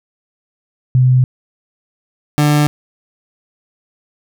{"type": "tone pair in turn", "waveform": ["sine", "30% pulse"], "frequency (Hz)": [127.6, 148.21], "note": ["C3", "D3"], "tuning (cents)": [-43, 16], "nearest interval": "minor third", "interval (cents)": 259, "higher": "second", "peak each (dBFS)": -7, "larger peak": "neither", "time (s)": [[0.95, 1.24], [2.38, 2.67]], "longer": "neither", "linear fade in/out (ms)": 0, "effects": []}